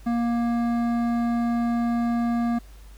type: tone with hard clipping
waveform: sine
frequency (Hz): 235.6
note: A#3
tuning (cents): +19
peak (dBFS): -23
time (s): 0.06-2.59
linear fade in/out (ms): 10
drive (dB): 12
effects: added 50 Hz sine -43 dBFS peak until 2.97 s + pink hiss -55 dBFS RMS until 2.97 s

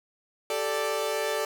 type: chord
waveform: sawtooth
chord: G suspended second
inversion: none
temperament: equal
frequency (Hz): 392 / 440 / 587.3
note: G4 / A4 / D5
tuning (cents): 0 / 0 / 0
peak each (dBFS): -31 / -26 / -26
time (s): 0.5-1.45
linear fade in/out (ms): 2
effects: none

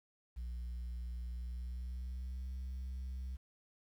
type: tone with pitch glide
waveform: sine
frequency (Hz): 60.3 to 64.26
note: B1 to C2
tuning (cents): -41 to -31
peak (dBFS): -37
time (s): 0.36-3.37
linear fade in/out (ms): 20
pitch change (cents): +110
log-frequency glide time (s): 1.32-2.51
effects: tanh soft clip ceiling -38 dBFS + 11-bit

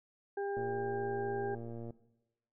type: harmonic tone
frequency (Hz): 400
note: G4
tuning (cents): +35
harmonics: 1 / 2 / 4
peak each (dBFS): -35 / -41 / -47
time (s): 0.37-1.55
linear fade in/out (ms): 5
type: click train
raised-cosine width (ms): 2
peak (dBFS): -32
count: 156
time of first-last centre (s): 0.57-1.906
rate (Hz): 116
effects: noise-tail reverb RT60 0.9 s tail -17 dB re dry

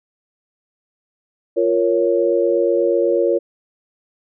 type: chord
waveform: sine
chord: Bb minor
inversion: second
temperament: equal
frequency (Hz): 349.2 / 466.2 / 554.4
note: F4 / Bb4 / Db5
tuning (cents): 0 / 0 / 0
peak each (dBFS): -18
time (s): 1.56-3.39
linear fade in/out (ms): 20
effects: none

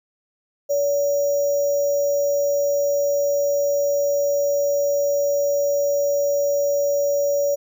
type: tone with sample-and-hold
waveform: sine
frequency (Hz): 570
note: C#5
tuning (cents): +48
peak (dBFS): -17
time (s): 0.69-7.56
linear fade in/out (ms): 20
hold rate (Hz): 6300
effects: none

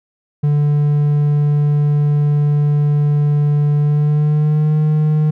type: tone with pitch glide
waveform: triangle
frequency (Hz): 146.83 to 152.98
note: D3 to D#3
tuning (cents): 0 to -29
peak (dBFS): -9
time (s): 0.43-5.31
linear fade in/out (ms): 10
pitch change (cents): +71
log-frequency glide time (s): 3.77-4.75
effects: none

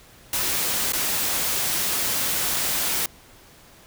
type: noise with dropouts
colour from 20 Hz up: white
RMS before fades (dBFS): -24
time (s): 0.33-3.06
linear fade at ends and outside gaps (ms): 2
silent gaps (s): 0.922-0.933
effects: pink hiss -50 dBFS RMS until 3.86 s

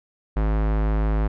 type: tone with low-pass filter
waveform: square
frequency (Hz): 53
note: G#1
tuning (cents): +36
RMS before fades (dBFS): -21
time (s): 0.36-1.28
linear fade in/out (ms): 10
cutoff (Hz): 1500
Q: 0.85
effects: none

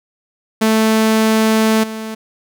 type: tone with level steps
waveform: sawtooth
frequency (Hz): 220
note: A3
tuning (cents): 0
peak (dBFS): -7 / -20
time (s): 0.61-2.15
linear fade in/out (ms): 10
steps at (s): 1.83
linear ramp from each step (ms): 10
effects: none

